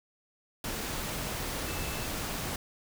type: tone in noise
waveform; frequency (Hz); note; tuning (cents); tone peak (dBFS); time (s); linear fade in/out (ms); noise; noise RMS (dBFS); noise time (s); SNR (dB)
sine; 2637; E7; 0; -45; 1.67-2.06; 2; pink; -35; 0.64-2.56; -13
effects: none